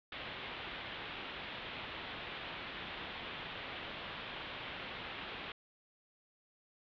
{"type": "low-pass noise", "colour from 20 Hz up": "white", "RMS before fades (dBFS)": -45, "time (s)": [0.12, 5.52], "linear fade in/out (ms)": 2, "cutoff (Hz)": 3600, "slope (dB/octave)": 48, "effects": []}